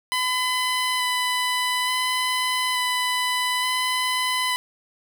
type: tone with vibrato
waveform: 15% pulse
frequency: 1004 Hz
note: B5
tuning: 28 cents sharp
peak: -15 dBFS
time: 0.12-4.56 s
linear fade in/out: 0 ms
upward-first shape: square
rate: 0.57 Hz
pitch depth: 9 cents each way
effects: none